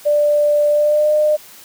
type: tone with pitch glide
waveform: sine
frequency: 590 to 605.5 Hz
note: D5 to D#5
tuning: +8 to -47 cents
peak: -11 dBFS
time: 0.05-1.37 s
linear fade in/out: 20 ms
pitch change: +45 cents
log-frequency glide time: 0.69-1.12 s
effects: white hiss -41 dBFS RMS until 1.64 s + high-pass 100 Hz 12 dB/octave